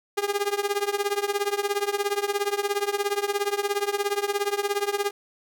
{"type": "tone with tremolo", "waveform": "sawtooth", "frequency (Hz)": 406, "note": "G#4", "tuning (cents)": -39, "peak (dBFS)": -16, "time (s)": [0.17, 5.11], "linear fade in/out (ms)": 10, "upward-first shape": "triangle", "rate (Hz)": 17, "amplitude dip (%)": 95, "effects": []}